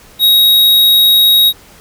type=tone; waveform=square; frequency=3791 Hz; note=A#7; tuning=28 cents sharp; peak=-6 dBFS; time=0.19-1.53 s; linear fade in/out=50 ms; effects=pink hiss -41 dBFS RMS until 1.8 s